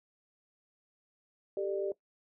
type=chord; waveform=sine; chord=G suspended second; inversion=none; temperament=equal with one note detuned; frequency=392 / 440 / 596.9 Hz; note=G4 / A4 / D5; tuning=0 / 0 / +28 cents; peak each=-33 / -39 / -36 dBFS; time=1.57-1.92 s; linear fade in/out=2 ms; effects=noise-tail reverb RT60 0.1 s tail -18 dB re dry